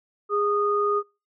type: tone pair together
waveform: sine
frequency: 411.3 / 1233.4 Hz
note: G#4 / D#6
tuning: -17 / -16 cents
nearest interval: octave + perfect fifth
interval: 1901 cents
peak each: -23 dBFS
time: 0.29-1.03 s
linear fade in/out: 50 ms
effects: noise-tail reverb RT60 0.3 s tail -26 dB re dry